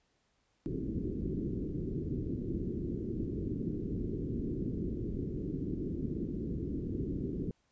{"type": "low-pass noise", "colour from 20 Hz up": "white", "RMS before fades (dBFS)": -36, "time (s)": [0.66, 7.51], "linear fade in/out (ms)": 0, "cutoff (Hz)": 380, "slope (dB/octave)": 48, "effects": ["pink hiss -75 dBFS RMS until 7.71 s", "resampled to 16000 Hz"]}